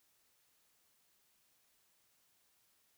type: silence
effects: white hiss -74 dBFS RMS until 2.97 s